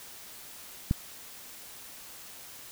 click, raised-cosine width 5 ms, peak -12 dBFS, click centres 0.911 s, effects white hiss -47 dBFS RMS until 2.71 s

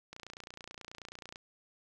click train, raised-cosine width 0.2 ms, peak -28 dBFS, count 37, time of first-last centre 0.13-1.359 s, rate 29.3 Hz, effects none

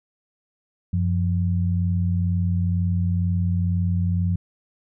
sine tone pair together, 92.5 / 174.61 Hz, F#2 / F3, 0 / 0 cents, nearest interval major seventh, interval 1100 cents, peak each -20 / -24 dBFS, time 0.93-4.36 s, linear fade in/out 5 ms, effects none

